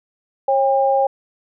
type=tone pair together; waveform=sine; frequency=544 / 802.7 Hz; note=C#5 / G5; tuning=-33 / +41 cents; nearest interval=perfect fifth; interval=674 cents; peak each=-16 dBFS; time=0.48-1.07 s; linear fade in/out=5 ms; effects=none